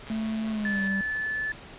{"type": "click train", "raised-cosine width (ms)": 0.2, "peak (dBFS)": -26, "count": 112, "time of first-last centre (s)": [0.07, 0.874], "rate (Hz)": 138}
{"type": "tone with pitch glide", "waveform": "triangle", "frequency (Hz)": [220, 196], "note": ["A3", "G3"], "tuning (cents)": [0, 0], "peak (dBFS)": -25, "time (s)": [0.1, 1.01], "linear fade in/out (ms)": 2, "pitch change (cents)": -200, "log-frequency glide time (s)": [0.5, 0.82]}
{"type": "tone", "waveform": "sine", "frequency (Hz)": 1740, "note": "A6", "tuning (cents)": -20, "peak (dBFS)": -27, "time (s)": [0.65, 1.52], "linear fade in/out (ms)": 2}
{"effects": ["pink hiss -45 dBFS RMS until 1.78 s", "resampled to 8000 Hz"]}